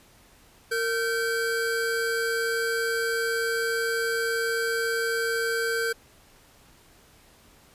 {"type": "tone pair together", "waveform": "square", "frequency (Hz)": [459.5, 1545.6], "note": ["A#4", "G6"], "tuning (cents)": [-25, -25], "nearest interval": "octave + major sixth", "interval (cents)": 2100, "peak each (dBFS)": -28, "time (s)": [0.71, 5.93], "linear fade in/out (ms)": 10, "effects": ["pink hiss -56 dBFS RMS until 7.74 s", "resampled to 32000 Hz"]}